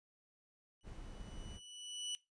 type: tone with exponential growth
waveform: sawtooth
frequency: 2960 Hz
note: F#7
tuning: in tune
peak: -34 dBFS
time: 0.81-2.15 s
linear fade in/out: 0 ms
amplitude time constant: 290 ms
type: noise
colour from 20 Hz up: brown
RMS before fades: -49 dBFS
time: 0.83-1.6 s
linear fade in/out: 50 ms
effects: noise-tail reverb RT60 0.2 s tail -18 dB re dry + resampled to 22050 Hz